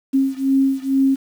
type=beating tone pair; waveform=sine; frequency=268.8 / 271 Hz; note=C4 / C#4; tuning=+47 / -39 cents; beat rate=2.2 Hz; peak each=-17 / -18 dBFS; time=0.13-1.16 s; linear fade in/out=20 ms; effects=7-bit